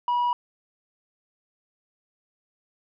sine tone, 970 Hz, B5, 31 cents flat, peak -18 dBFS, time 0.08-0.33 s, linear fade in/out 2 ms, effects tanh soft clip ceiling -20 dBFS

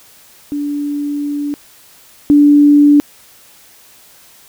sine tone pair in turn, 289.9 / 291.1 Hz, D4 / D4, -22 / -15 cents, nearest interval unison, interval 7 cents, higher second, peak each -16 / -4 dBFS, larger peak second, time 0.52-1.54 / 2.3-3 s, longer first, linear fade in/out 0 ms, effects white hiss -44 dBFS RMS until 4.48 s

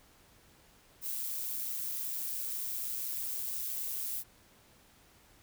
violet noise with amplitude modulation, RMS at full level -35 dBFS, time 1.01-4.24 s, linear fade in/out 50 ms, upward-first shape sine, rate 126 Hz, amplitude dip 40%, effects pink hiss -62 dBFS RMS until 5.42 s

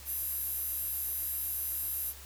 square tone with high-pass filter, 554 Hz, C#5, 1 cent flat, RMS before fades -35 dBFS, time 0.05-2.14 s, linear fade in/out 50 ms, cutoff 12000 Hz, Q 3.8, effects added 69 Hz sine -50 dBFS peak until 2.25 s + white hiss -50 dBFS RMS until 2.25 s

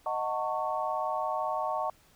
sine chord, D# half-diminished seventh, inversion none, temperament equal with one note detuned, 622.3 / 740 / 896.9 / 1108.7 Hz, D#5 / F#5 / A5 / C#6, 0 / 0 / +33 / 0 cents, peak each -34 dBFS, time 0.06-1.9 s, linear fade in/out 2 ms, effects pink hiss -62 dBFS RMS until 2.15 s

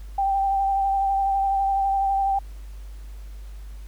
sine tone with vibrato, 784 Hz, G5, in tune, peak -19 dBFS, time 0.18-2.39 s, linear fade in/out 5 ms, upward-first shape sine, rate 12 Hz, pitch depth 19 cents each way, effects added 50 Hz sine -35 dBFS peak until 3.87 s + pink hiss -55 dBFS RMS until 3.87 s

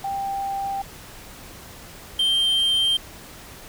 sine / triangle tone pair in turn, 788 / 3152 Hz, G5 / G7, +9 / +9 cents, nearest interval 2 octaves, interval 2400 cents, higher second, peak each -24 / -16 dBFS, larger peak second, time 0.04-0.82 / 2.19-2.97 s, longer neither, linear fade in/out 5 ms, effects pink hiss -42 dBFS RMS until 3.68 s

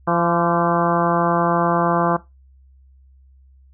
harmonic tone with a mistuned harmonic, 171.4 Hz, F3, 32 cents flat, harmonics 1 / 2 / 3 / 4 / 5 / 6 / 7 / 8 / 9, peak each -22 / -24 / -25 / -23 / -25 / -24 / -24 / -30 / -32 dBFS, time 0.07-2.17 s, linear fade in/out 10 ms, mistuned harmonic 7, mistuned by -41 cents, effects noise-tail reverb RT60 0.2 s tail -17 dB re dry + added 66 Hz sine -47 dBFS peak until 3.73 s

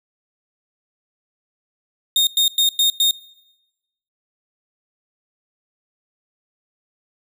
40% pulse tone bursts, 3689 Hz, A#7, 19 cents flat, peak -12 dBFS, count 5, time 2.16-3.11 s, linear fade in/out 2 ms, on 110 ms, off 100 ms, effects noise-tail reverb RT60 1.0 s tail -23 dB re dry

